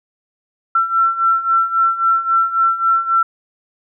sine beating tone pair, 1345 / 1348.7 Hz, E6 / E6, +34 / +39 cents, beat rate 3.7 Hz, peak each -18 / -14 dBFS, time 0.75-3.23 s, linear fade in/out 5 ms, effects none

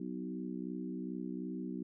harmonic tone with a mistuned harmonic, 62.6 Hz, B1, 24 cents sharp, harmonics 3 / 4 / 5 / 6, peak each -42 / -42 / -43 / -48 dBFS, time 0-1.83 s, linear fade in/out 5 ms, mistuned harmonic 3, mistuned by -15 cents, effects none

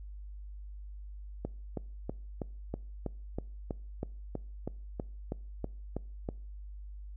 click train, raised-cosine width 2 ms, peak -21 dBFS, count 16, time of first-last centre 1.45-6.289 s, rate 3.1 Hz, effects noise-tail reverb RT60 0.5 s tail -24 dB re dry + added 50 Hz sine -42 dBFS peak until 7.16 s

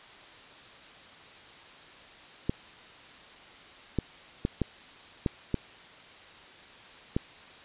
clicks, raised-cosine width 3 ms, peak -13 dBFS, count 7, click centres 2.495 / 3.987 / 4.451 / 4.617 / 5.262 / 5.543 / 7.165 s, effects white hiss -50 dBFS RMS until 7.64 s + resampled to 8000 Hz

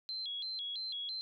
sine tone with vibrato, 3700 Hz, A#7, 14 cents flat, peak -37 dBFS, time 0.09-1.21 s, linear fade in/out 0 ms, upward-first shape square, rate 3 Hz, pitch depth 180 cents each way, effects none

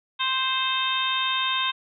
harmonic tone, 523.3 Hz, C5, in tune, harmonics 2 / 3 / 4 / 5 / 6 / 7, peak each -27 / -32 / -36 / -30 / -30 / -27 dBFS, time 0.19-1.72 s, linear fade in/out 20 ms, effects none

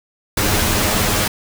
pink noise with comb filter, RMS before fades -17 dBFS, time 0.37-1.28 s, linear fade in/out 5 ms, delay 9.6 ms, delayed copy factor +0.7, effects none

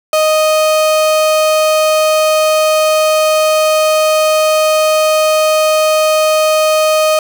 35% pulse tone, 622.3 Hz, D#5, in tune, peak -7 dBFS, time 0.13-7.19 s, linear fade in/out 2 ms, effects none

